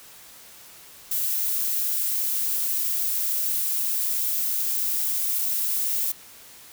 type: noise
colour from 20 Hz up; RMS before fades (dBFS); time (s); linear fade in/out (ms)
violet; -25; 1.11-6.12; 5
effects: white hiss -47 dBFS RMS until 6.72 s